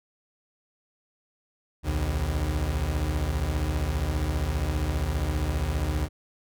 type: beating tone pair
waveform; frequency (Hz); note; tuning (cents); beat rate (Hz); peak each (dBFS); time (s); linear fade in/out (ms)
35% pulse; 61.74 / 76.74; B1 / D#2; 0 / -23; 15; -27 / -25; 1.83-6.09; 50
effects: none